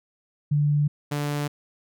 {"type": "tone pair in turn", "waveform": ["sine", "sawtooth"], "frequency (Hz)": [146.83, 146.03], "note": ["D3", "D3"], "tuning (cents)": [0, -9], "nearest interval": "unison", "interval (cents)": 9, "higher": "first", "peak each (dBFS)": [-18, -21], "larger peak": "first", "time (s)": [[0.51, 0.88], [1.11, 1.48]], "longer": "neither", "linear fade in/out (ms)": 10, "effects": []}